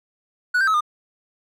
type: tone with pitch steps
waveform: triangle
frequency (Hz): 1472 / 1572 / 1288 / 1213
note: F#6 / G6 / E6 / D#6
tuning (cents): -9 / +4 / -41 / -44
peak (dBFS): -14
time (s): 0.54-0.808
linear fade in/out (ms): 10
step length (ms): 67
effects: none